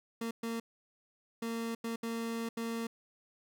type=tone bursts at uneven times; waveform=30% pulse; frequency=229.3 Hz; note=A#3; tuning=28 cents flat; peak=-32 dBFS; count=6; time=0.21-0.31 / 0.43-0.6 / 1.42-1.75 / 1.84-1.96 / 2.03-2.49 / 2.57-2.87 s; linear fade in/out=5 ms; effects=none